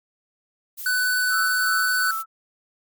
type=noise; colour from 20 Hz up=violet; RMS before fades=-33 dBFS; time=0.77-2.23 s; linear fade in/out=20 ms
type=tone; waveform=square; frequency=1497 Hz; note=F#6; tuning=20 cents sharp; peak=-20 dBFS; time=0.86-2.11 s; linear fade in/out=2 ms
type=tone with tremolo; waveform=sine; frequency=1318.5 Hz; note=E6; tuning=in tune; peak=-24 dBFS; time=1.29-2.26 s; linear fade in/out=50 ms; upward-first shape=sine; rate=2.7 Hz; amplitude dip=70%
effects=MP3 96 kbps